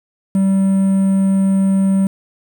triangle tone with quantisation, 193.3 Hz, G3, 24 cents flat, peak -9 dBFS, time 0.35-2.07 s, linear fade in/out 2 ms, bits 6, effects none

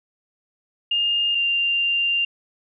sine tone pair in turn, 2822 / 2788 Hz, F7 / F7, +17 / -4 cents, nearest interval unison, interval 21 cents, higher first, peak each -18 dBFS, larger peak neither, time 0.91-1.35 / 1.35-2.25 s, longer second, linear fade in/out 5 ms, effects none

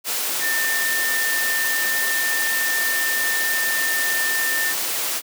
sine tone in noise, 1800 Hz, A6, 39 cents sharp, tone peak -21 dBFS, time 0.4-4.75 s, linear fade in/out 50 ms, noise white, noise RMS -24 dBFS, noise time 0.04-5.22 s, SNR 0 dB, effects high-pass 300 Hz 12 dB/octave

